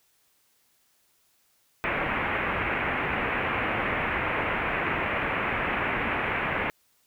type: low-pass noise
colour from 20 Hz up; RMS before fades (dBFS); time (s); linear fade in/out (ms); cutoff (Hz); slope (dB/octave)
white; -28; 1.84-6.7; 0; 2500; 48
effects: white hiss -67 dBFS RMS until 7.06 s